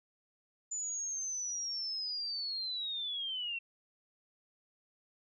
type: linear sweep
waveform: sine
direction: down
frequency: 7040 to 2695 Hz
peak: -35 dBFS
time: 0.71-3.59 s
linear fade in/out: 10 ms
effects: none